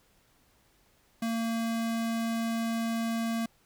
square tone, 228.3 Hz, A#3, 36 cents flat, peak -29 dBFS, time 1.22-3.46 s, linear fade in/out 5 ms, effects pink hiss -66 dBFS RMS until 3.65 s

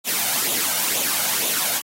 white noise with flanger, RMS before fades -22 dBFS, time 0.04-1.82 s, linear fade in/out 50 ms, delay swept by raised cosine 0.28 to 1.38 ms, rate 2.1 Hz, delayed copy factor +0.55, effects high-pass 200 Hz 12 dB/octave + AAC 48 kbps

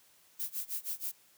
violet noise with tremolo, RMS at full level -35 dBFS, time 0.39-1.12 s, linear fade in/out 10 ms, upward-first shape sine, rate 6.3 Hz, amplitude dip 95%, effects white hiss -64 dBFS RMS until 1.37 s + high-pass 80 Hz 12 dB/octave

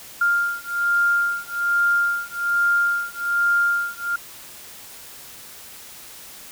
sine beating tone pair, 1400 / 1401.2 Hz, F6 / F6, +4 / +5 cents, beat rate 1.2 Hz, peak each -21 dBFS, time 0.21-4.16 s, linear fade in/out 5 ms, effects white hiss -41 dBFS RMS until 6.51 s

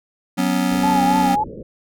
square chord, F# suspended fourth, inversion none, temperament just, 185 / 246.7 / 277.5 Hz, F#3 / B3 / C#4, 0 / -2 / +2 cents, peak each -22 dBFS, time 0.37-1.36 s, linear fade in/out 20 ms
white low-pass noise, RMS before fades -34 dBFS, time 0.71-1.63 s, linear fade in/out 5 ms, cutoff 560 Hz, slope 96 dB/octave
sine tone with vibrato, 839 Hz, G#5, 17 cents sharp, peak -16 dBFS, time 0.83-1.44 s, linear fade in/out 10 ms, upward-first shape triangle, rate 3.6 Hz, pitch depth 85 cents each way
effects none

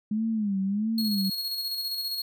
sine tone with vibrato, 208 Hz, G#3, 3 cents sharp, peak -24 dBFS, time 0.11-1.3 s, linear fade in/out 5 ms, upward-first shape sine, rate 1.5 Hz, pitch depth 140 cents each way
45% pulse tone with tremolo, 4307 Hz, C8, 49 cents sharp, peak -27 dBFS, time 0.98-2.22 s, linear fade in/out 2 ms, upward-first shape square, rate 15 Hz, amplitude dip 35%
effects none

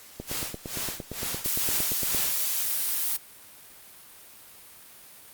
click train, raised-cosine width 2 ms, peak -21 dBFS, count 18, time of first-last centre 0.2-2.147 s, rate 8.73 Hz
white noise with tremolo, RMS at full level -31 dBFS, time 0.26-2.35 s, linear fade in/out 50 ms, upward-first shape sine, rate 2.2 Hz, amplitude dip 100%
blue noise, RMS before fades -27 dBFS, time 1.44-3.17 s, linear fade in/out 10 ms
effects white hiss -49 dBFS RMS until 5.33 s + Opus 48 kbps

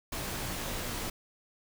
pink noise with comb filter, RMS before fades -36 dBFS, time 0.12-1.1 s, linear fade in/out 5 ms, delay 19 ms, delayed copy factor -0.65, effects none

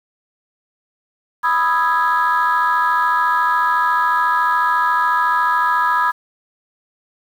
sine chord, E major seventh, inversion second, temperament equal, 987.8 / 1244.5 / 1318.5 / 1661.2 Hz, B5 / D#6 / E6 / G#6, 0 / 0 / 0 / 0 cents, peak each -16 / -18 / -22 / -19 dBFS, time 1.43-6.12 s, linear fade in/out 20 ms, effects tanh soft clip ceiling -7 dBFS + 7-bit

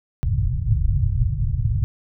white low-pass noise, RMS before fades -20 dBFS, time 0.23-1.84 s, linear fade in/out 0 ms, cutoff 130 Hz, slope 48 dB/octave, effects none

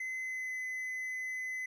triangle tone with pitch glide, 2044 to 2026 Hz, C7 to B6, -41 to +44 cents, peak -34 dBFS, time 0-1.66 s, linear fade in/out 5 ms, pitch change -15 cents, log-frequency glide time 0.21-0.55 s, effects none

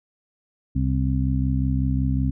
harmonic tone, 65.41 Hz, C2, in tune, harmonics 1 / 2 / 3 / 4, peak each -23 / -23 / -30 / -26 dBFS, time 0.75-2.31 s, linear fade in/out 10 ms, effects none

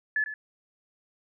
sine tone with echo, 1722 Hz, A6, 38 cents flat, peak -23 dBFS, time 0.16-0.24 s, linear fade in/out 2 ms, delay 100 ms, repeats 1, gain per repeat -11 dB, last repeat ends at 0.34 s, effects none

